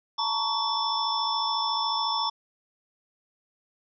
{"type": "tone cluster", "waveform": "sine", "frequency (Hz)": [882, 936, 1122, 3469, 5350], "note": ["A5", "A#5", "C#6", "A7", "E8"], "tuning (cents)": [4, 7, 21, -25, 25], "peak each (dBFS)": -31, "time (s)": [0.18, 2.3], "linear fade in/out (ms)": 10, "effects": []}